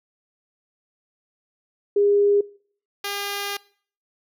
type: tone pair in turn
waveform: sine / 5% pulse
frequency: 406.8 / 403.5 Hz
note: G#4 / G#4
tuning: -36 / -50 cents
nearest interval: unison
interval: 14 cents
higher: first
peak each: -15 dBFS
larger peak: neither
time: 1.96-2.41 / 3.04-3.57 s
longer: second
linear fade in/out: 5 ms
effects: noise-tail reverb RT60 0.5 s tail -22 dB re dry